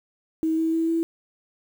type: tone with pitch steps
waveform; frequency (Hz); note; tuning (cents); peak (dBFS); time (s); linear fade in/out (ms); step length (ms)
sine; 320.3 / 323.6 / 327 / 330.4; E4 / E4 / E4 / E4; -50 / -32 / -14 / +4; -20; 0.43-1.03; 0; 150
effects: 8-bit